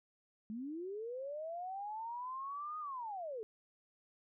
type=linear two-way sweep; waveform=sine; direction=up then down; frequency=207 to 1249 to 416.1 Hz; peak=-40 dBFS; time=0.5-3.43 s; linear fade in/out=0 ms; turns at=2.79 s; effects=none